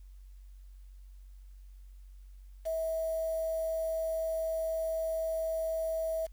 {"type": "tone with quantisation", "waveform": "sine", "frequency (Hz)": 647, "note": "E5", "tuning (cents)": -32, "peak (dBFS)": -30, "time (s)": [2.65, 6.27], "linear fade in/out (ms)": 20, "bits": 8, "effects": ["added 47 Hz sine -48 dBFS peak until 6.32 s", "white hiss -73 dBFS RMS until 6.32 s"]}